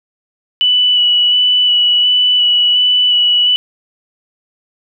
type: tone with vibrato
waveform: sine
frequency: 2960 Hz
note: F#7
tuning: in tune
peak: -8 dBFS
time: 0.61-3.56 s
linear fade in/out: 0 ms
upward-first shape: square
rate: 1.4 Hz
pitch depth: 11 cents each way
effects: none